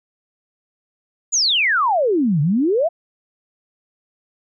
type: exponential two-way sweep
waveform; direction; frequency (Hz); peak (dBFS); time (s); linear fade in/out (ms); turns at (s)
sine; down then up; 7200 to 138.59 to 716; -14; 1.32-2.89; 20; 2.41
effects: none